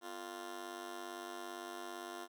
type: tone with amplitude modulation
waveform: 15% pulse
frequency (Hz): 349.2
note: F4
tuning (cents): 0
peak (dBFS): -34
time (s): 0.01-2.28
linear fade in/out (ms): 50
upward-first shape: sine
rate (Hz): 97.7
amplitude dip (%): 85
effects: none